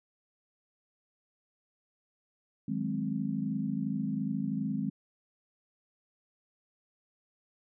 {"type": "chord", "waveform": "sine", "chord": "Ab dominant seventh", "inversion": "second", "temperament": "equal", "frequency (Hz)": [155.56, 185, 207.7, 261.6], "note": ["Eb3", "Gb3", "Ab3", "C4"], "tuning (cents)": [0, 0, 0, 0], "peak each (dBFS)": [-37, -38, -33, -35], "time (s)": [2.68, 4.9], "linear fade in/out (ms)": 5, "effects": []}